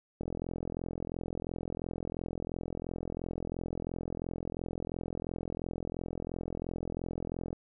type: click train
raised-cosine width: 2 ms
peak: -23 dBFS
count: 315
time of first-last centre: 0.21-7.529 s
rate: 42.9 Hz
effects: none